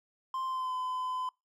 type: tone with pitch glide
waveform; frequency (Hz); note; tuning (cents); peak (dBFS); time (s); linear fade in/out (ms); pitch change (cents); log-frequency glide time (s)
triangle; 1046.5 to 1016.7; C6 to B5; 0 to +50; -30; 0.34-1.29; 2; -50; 0.45-0.74
effects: noise-tail reverb RT60 0.2 s tail -25 dB re dry